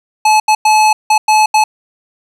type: tone bursts at uneven times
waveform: square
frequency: 860 Hz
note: A5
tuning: 40 cents flat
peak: -7 dBFS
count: 6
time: 0.25-0.4 / 0.48-0.55 / 0.65-0.93 / 1.1-1.18 / 1.28-1.46 / 1.54-1.64 s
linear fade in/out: 5 ms
effects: low-pass 10000 Hz 12 dB/octave + 8-bit